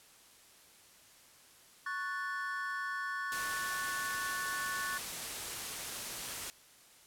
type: chord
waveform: triangle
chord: F# minor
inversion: second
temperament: equal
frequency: 1108.7 / 1480 / 1760 Hz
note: C#6 / F#6 / A6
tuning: 0 / 0 / 0 cents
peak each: -38 dBFS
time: 1.86-4.98 s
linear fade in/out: 5 ms
type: noise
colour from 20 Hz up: white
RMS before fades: -40 dBFS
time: 3.32-6.5 s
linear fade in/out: 0 ms
effects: white hiss -60 dBFS RMS until 7.06 s + low-pass 12000 Hz 12 dB/octave